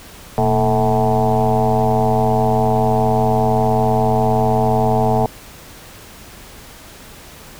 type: tone with frequency modulation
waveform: sine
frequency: 440 Hz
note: A4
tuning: in tune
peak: -12 dBFS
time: 0.38-5.26 s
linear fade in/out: 0 ms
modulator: 105 Hz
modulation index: 4
effects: pink hiss -39 dBFS RMS until 7.59 s